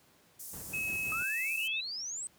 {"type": "band-pass noise", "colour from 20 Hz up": "white", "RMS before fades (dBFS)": -45, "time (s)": [0.39, 1.68], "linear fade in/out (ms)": 10, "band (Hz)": [6300, 16000], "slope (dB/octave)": 24}
{"type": "noise with tremolo", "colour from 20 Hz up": "brown", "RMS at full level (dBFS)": -42, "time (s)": [0.53, 1.23], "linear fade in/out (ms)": 5, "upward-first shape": "square", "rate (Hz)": 5.8, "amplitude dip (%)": 35}
{"type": "tone with pitch glide", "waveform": "sine", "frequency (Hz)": [2572, 2614], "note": ["E7", "E7"], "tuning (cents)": [-43, -15], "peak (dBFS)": -32, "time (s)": [0.73, 1.81], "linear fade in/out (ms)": 10, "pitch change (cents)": 28, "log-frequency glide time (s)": [1.06, 1.17]}
{"type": "exponential sweep", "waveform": "sine", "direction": "up", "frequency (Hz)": [1244.5, 8372], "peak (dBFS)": -36, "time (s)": [1.12, 2.27], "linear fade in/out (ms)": 0}
{"effects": ["pink hiss -64 dBFS RMS until 2.38 s", "high-pass 100 Hz 12 dB/octave"]}